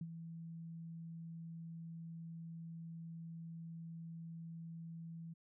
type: tone with ADSR envelope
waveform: sine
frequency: 165.3 Hz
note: E3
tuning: 5 cents sharp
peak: -39 dBFS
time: 0.01-5.34 s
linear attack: 3 ms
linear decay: 49 ms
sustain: -7 dB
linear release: 14 ms
effects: none